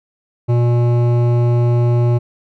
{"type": "tone with hard clipping", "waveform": "sine", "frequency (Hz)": 120, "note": "B2", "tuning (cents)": -49, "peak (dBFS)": -13, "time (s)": [0.48, 2.19], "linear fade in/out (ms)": 20, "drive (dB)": 13, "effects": []}